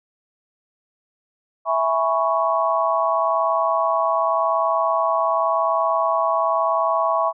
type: chord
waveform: sine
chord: C# minor seventh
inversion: first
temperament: equal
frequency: 659.3 / 830.6 / 987.8 / 1108.7 Hz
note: E5 / G#5 / B5 / C#6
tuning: 0 / 0 / 0 / 0 cents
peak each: -21 / -26 / -24 / -21 dBFS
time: 1.65-7.33 s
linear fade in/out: 50 ms
effects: none